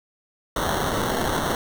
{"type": "noise with sample-and-hold", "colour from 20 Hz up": "violet", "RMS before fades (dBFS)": -24, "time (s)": [0.56, 1.55], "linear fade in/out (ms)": 2, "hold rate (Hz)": 2450, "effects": []}